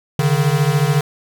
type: beating tone pair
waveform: square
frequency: 139.5 / 153.5 Hz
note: C#3 / D#3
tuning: +11 / -23 cents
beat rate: 14 Hz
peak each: -17 dBFS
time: 0.19-1.01 s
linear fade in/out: 2 ms
effects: none